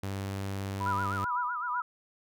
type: tone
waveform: sawtooth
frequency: 97.9 Hz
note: G2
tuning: 2 cents flat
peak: -29 dBFS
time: 0.03-1.25 s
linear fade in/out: 5 ms
type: tone with tremolo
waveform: sine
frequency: 984 Hz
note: B5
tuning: 7 cents flat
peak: -28 dBFS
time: 0.8-1.81 s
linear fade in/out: 10 ms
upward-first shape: triangle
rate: 2.2 Hz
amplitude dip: 80%
type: tone with vibrato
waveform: sine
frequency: 1318.5 Hz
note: E6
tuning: in tune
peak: -32 dBFS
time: 0.86-1.82 s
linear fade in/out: 2 ms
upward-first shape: sine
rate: 7.9 Hz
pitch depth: 160 cents each way
effects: none